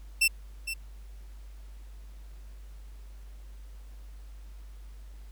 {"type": "tone with echo", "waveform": "sawtooth", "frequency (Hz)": 2686, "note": "E7", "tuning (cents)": 32, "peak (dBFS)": -17, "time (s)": [0.21, 0.28], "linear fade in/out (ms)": 10, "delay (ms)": 460, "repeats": 1, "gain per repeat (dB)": -11, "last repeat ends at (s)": 0.74, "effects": ["added 50 Hz sine -43 dBFS peak until 5.31 s", "pink hiss -62 dBFS RMS until 5.31 s"]}